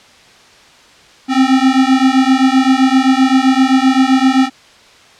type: beating tone pair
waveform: square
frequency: 259.2 / 266.9 Hz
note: C4 / C4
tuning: -16 / +35 cents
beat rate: 7.7 Hz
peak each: -12 dBFS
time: 1.28-4.5 s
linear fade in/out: 50 ms
effects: white hiss -43 dBFS RMS until 5.19 s + low-pass 5000 Hz 12 dB/octave